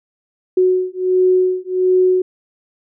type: beating tone pair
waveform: sine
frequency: 368.1 / 369.5 Hz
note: F#4 / F#4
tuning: -9 / -2 cents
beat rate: 1.4 Hz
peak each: -15 dBFS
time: 0.57-2.22 s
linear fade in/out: 5 ms
effects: none